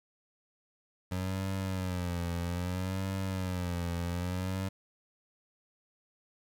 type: tone with vibrato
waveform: 25% pulse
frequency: 90.9 Hz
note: F#2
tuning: 30 cents flat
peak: -28 dBFS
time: 1.11-4.69 s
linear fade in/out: 10 ms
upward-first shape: sine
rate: 0.62 Hz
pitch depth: 96 cents each way
effects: 10-bit